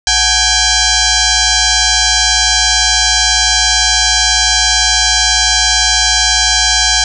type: tone with frequency modulation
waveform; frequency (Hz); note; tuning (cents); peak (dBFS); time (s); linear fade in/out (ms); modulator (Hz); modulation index
sine; 740; F#5; 0; -8; 0.07-7.04; 2; 799; 7.8
effects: none